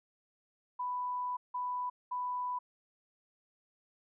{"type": "tone bursts at uneven times", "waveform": "sine", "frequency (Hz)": 992, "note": "B5", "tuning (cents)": 7, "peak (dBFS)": -33, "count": 3, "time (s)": [[0.79, 1.37], [1.54, 1.9], [2.11, 2.59]], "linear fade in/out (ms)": 10, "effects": []}